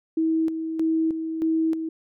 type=tone with tremolo; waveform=sine; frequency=322.1 Hz; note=E4; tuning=40 cents flat; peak=-19 dBFS; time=0.17-1.89 s; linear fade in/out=5 ms; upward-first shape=square; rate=1.6 Hz; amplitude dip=55%; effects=none